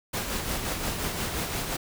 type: noise with tremolo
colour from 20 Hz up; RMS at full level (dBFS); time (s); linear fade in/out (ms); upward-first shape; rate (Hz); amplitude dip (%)
pink; -29; 0.13-1.77; 10; sine; 5.7; 40
effects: none